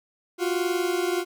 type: tone pair together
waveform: 40% pulse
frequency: 349.8 / 371 Hz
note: F4 / F#4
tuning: +3 / +5 cents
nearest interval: minor second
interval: 102 cents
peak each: -24 / -27 dBFS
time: 0.38-1.25 s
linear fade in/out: 50 ms
effects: none